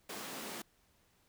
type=high-pass noise; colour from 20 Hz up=pink; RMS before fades=-44 dBFS; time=0.09-0.62 s; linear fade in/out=5 ms; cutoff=190 Hz; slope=24 dB/octave; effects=pink hiss -71 dBFS RMS until 1.28 s